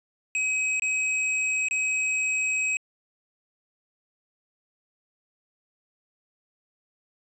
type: tone with dropouts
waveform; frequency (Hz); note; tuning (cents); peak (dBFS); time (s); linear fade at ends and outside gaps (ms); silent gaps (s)
square; 2539; D#7; +34; -24; 0.35-2.77; 1; 0.797-0.821 / 1.685-1.71
effects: resampled to 24000 Hz